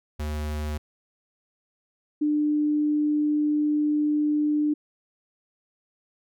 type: tone pair in turn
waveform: square / sine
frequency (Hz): 75.5 / 298.8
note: D2 / D4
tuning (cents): +48 / +30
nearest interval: 2 octaves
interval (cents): 2382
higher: second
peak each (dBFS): -28 / -20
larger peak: second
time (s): 0.19-0.78 / 2.21-4.74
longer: second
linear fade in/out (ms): 10
effects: none